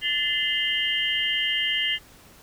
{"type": "tone cluster", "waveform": "sine", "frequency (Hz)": [1752, 2059, 2844, 3129], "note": ["A6", "C7", "F7", "G7"], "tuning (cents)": [-8, -28, 31, -4], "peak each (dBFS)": [-31, -28, -26, -27], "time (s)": [0.01, 1.99], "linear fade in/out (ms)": 50, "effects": ["pink hiss -51 dBFS RMS until 2.42 s"]}